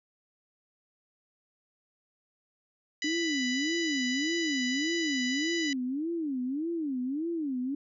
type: harmonic tone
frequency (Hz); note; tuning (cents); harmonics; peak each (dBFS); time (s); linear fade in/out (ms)
990; B5; +4; 2 / 3 / 4 / 5 / 6 / 7; -33 / -37 / -39 / -41 / -43 / -44; 3.02-5.73; 2
type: tone with vibrato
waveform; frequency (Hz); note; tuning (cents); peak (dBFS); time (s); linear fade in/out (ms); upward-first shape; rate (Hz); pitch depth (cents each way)
sine; 291.5; D4; -13; -29; 3.04-7.75; 5; sine; 1.7; 270
effects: none